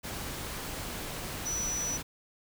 sine tone in noise, 5920 Hz, F#8, in tune, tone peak -31 dBFS, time 1.45-1.98 s, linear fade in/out 20 ms, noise pink, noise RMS -38 dBFS, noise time 0.03-2.03 s, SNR +4 dB, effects none

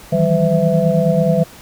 sine tone cluster, 158.1 / 167.4 / 192.8 / 506 / 660 Hz, D#3 / E3 / G3 / B4 / E5, +28 / +27 / -28 / +42 / +2 cents, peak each -18 dBFS, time 0.12-1.44 s, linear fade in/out 10 ms, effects pink hiss -40 dBFS RMS until 1.61 s

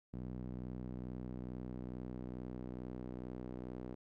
sawtooth tone with band-pass filter sweep, 62.3 Hz, B1, 16 cents sharp, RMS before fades -45 dBFS, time 0.13-3.95 s, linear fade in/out 10 ms, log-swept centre 200 to 320 Hz, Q 1.2, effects none

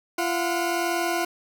20% pulse tone pair together, 342.2 / 725 Hz, F4 / F#5, -35 / -35 cents, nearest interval octave + minor second, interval 1300 cents, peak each -20 / -23 dBFS, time 0.18-1.25 s, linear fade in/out 5 ms, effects none

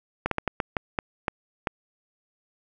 slowing click train, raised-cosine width 0.5 ms, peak -9 dBFS, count 9, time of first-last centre 0.26-1.672 s, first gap 53 ms, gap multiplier 1.33, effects none

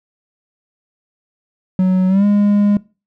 triangle tone with pitch glide, 185.7 to 204.9 Hz, F#3 to G#3, +7 to -23 cents, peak -8 dBFS, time 1.79-2.77 s, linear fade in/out 2 ms, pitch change +170 cents, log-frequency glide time 2.08-2.25 s, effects noise-tail reverb RT60 0.3 s tail -21 dB re dry

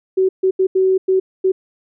sine tone bursts at uneven times, 377.6 Hz, F#4, 35 cents sharp, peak -11 dBFS, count 6, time 0.17-0.29 / 0.43-0.51 / 0.59-0.67 / 0.75-0.98 / 1.08-1.2 / 1.44-1.52 s, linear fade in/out 10 ms, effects none

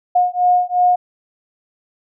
sine beating tone pair, 718 / 720.8 Hz, F5 / F#5, +48 / -45 cents, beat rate 2.8 Hz, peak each -15 dBFS, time 0.15-0.96 s, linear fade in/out 10 ms, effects none

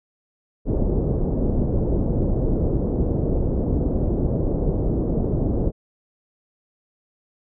pink low-pass noise, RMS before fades -21 dBFS, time 0.65-5.72 s, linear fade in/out 50 ms, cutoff 520 Hz, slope 24 dB/octave, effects none

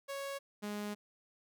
sawtooth tone pair in turn, 554 / 207.5 Hz, C#5 / G#3, -1 / -1 cents, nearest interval octave + perfect fourth, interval 1700 cents, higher first, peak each -35 / -34 dBFS, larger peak second, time 0.08-0.39 / 0.62-0.95 s, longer second, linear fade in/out 20 ms, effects none

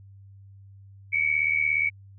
sine tone pair together, 2222 / 2299 Hz, C#7 / D7, +4 / -37 cents, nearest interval minor second, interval 59 cents, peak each -24 dBFS, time 1.12-1.9 s, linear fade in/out 20 ms, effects added 98 Hz sine -46 dBFS peak until 2.18 s

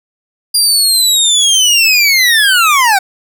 25% pulse linear sweep, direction down, 4830 to 740 Hz, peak -3 dBFS, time 0.54-2.99 s, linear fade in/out 10 ms, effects none

